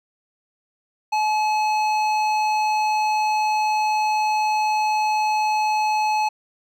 sine tone with hard clipping, 856 Hz, A5, 48 cents flat, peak -20 dBFS, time 1.12-6.29 s, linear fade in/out 10 ms, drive 12 dB, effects none

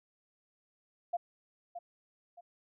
sine tone with echo, 696 Hz, F5, 6 cents flat, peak -29 dBFS, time 1.13-1.17 s, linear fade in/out 10 ms, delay 620 ms, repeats 2, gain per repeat -10 dB, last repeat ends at 2.41 s, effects none

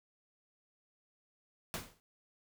pink noise with exponential decay, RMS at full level -36 dBFS, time 1.74-2 s, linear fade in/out 0 ms, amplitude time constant 55 ms, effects none

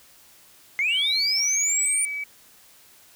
sine linear sweep, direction up, 2070 to 9160 Hz, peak -19 dBFS, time 0.79-2.05 s, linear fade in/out 0 ms
sine tone, 2285 Hz, D7, 48 cents flat, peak -27 dBFS, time 0.88-2.24 s, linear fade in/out 5 ms
effects tanh soft clip ceiling -16 dBFS + white hiss -53 dBFS RMS until 3.15 s

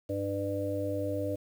harmonic tone, 99.5 Hz, G2, 26 cents sharp, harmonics 1 / 3 / 5 / 6, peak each -36 / -35 / -35 / -35 dBFS, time 0.09-1.36 s, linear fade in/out 10 ms, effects 9-bit

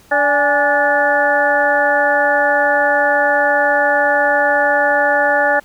harmonic tone with a mistuned harmonic, 290.5 Hz, D4, 19 cents flat, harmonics 1 / 2 / 3 / 4 / 5 / 6, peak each -28 / -16 / -17 / -28 / -19 / -16 dBFS, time 0.11-5.6 s, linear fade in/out 10 ms, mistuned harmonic 3, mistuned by -74 cents, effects pink hiss -48 dBFS RMS until 5.64 s

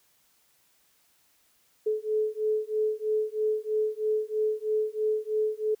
sine beating tone pair, 429.1 / 432.2 Hz, A4 / A4, -43 / -31 cents, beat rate 3.1 Hz, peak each -28 dBFS, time 1.86-5.75 s, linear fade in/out 10 ms, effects white hiss -66 dBFS RMS until 5.8 s

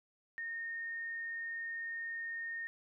sine tone, 1839 Hz, A#6, 24 cents flat, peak -38 dBFS, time 0.38-2.67 s, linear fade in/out 0 ms, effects none

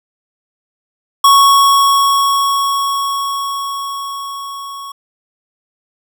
square tone with level ramp, 1108.7 Hz, C#6, in tune, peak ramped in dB -5 to -27 dBFS, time 1.24-4.92 s, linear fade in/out 5 ms, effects none

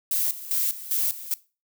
violet noise with tremolo, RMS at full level -24 dBFS, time 0.11-1.34 s, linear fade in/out 2 ms, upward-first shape square, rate 2.5 Hz, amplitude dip 80%, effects noise-tail reverb RT60 0.3 s tail -19 dB re dry

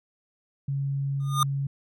sine tone, 138.59 Hz, C#3, in tune, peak -25 dBFS, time 0.68-1.67 s, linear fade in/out 5 ms
square tone with exponential growth, 1218 Hz, D#6, 37 cents flat, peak -18 dBFS, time 1.2-1.43 s, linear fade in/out 2 ms, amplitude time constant 49 ms
effects none

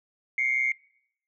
sine tone pair together, 2111 / 2237 Hz, C7 / C#7, +15 / +15 cents, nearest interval minor second, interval 100 cents, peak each -24 / -27 dBFS, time 0.38-0.72 s, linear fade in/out 2 ms, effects noise-tail reverb RT60 0.7 s tail -23 dB re dry + tanh soft clip ceiling -15 dBFS

